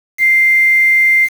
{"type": "tone with quantisation", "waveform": "sine", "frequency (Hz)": 2092, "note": "C7", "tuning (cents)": -1, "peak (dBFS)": -7, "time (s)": [0.18, 1.29], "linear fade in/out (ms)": 50, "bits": 5, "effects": []}